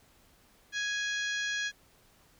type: harmonic tone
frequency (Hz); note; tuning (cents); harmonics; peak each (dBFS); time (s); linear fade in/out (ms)
830.6; G#5; 0; 2 / 3 / 4 / 5 / 6 / 7 / 8; -32 / -41 / -38 / -43 / -48 / -44 / -46; 0.72-1.72; 50
effects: pink hiss -63 dBFS RMS until 2.39 s